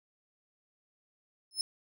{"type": "tone with exponential growth", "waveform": "30% pulse", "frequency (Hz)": 5220, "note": "E8", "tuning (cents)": -18, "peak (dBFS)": -21, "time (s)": [1.51, 1.61], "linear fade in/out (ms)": 1, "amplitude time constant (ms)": 20, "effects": []}